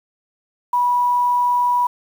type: tone with quantisation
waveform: sine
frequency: 977 Hz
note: B5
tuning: 19 cents flat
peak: -14 dBFS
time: 0.73-1.87 s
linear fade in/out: 5 ms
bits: 7
effects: none